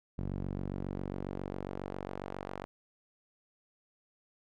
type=tone with band-pass filter sweep; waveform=sawtooth; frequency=47.35 Hz; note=F#1; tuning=41 cents sharp; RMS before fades=-39 dBFS; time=0.18-2.65 s; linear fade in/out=0 ms; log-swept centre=170 to 800 Hz; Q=0.77; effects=none